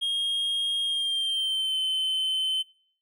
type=tone with pitch glide; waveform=triangle; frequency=3248 to 3066 Hz; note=G#7 to G7; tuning=-39 to -39 cents; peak=-23 dBFS; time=0.01-2.63 s; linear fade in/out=20 ms; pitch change=-100 cents; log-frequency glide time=0.83-1.78 s; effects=noise-tail reverb RT60 0.6 s tail -25 dB re dry